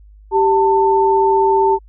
sine tone pair together, 390 / 892.4 Hz, G4 / A5, -9 / +24 cents, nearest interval octave + major second, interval 1433 cents, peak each -13 dBFS, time 0.31-1.79 s, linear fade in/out 50 ms, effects added 51 Hz sine -40 dBFS peak until 1.88 s

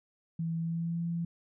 sine tone with pitch glide, 164.81 to 169.15 Hz, E3 to E3, 0 to +45 cents, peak -30 dBFS, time 0.39-1.25 s, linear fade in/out 5 ms, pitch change +45 cents, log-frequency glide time 0.58-1 s, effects none

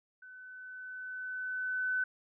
sine tone with level ramp, 1509 Hz, F#6, 34 cents sharp, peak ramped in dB -49 to -28 dBFS, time 0.22-2.04 s, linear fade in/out 5 ms, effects none

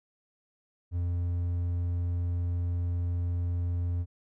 triangle tone, 87.31 Hz, F2, in tune, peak -25 dBFS, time 0.91-4.06 s, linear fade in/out 50 ms, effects none

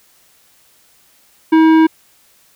sine tone with tanh clipping, 320 Hz, D#4, 49 cents sharp, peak -8 dBFS, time 1.52-1.87 s, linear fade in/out 10 ms, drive 14 dB, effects white hiss -52 dBFS RMS until 2.55 s

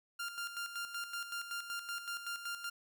sawtooth tone with tremolo, 1396.9 Hz, F6, in tune, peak -34 dBFS, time 0.19-2.7 s, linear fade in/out 10 ms, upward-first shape square, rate 5.3 Hz, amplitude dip 60%, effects none

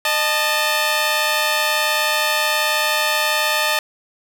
10% pulse tone pair together, 612.9 / 880 Hz, D#5 / A5, -26 / 0 cents, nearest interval tritone, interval 626 cents, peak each -11 dBFS, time 0.05-3.79 s, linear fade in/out 2 ms, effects none

